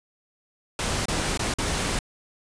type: noise with dropouts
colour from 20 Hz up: pink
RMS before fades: -26 dBFS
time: 0.79-1.99 s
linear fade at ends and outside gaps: 2 ms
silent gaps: 1.056-1.083 / 1.375-1.393 / 1.539-1.585 s
effects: resampled to 22050 Hz